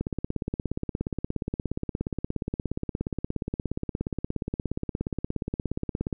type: click train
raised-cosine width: 3 ms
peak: -15 dBFS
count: 105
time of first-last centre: 0.01-6.128 s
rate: 17 Hz
effects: none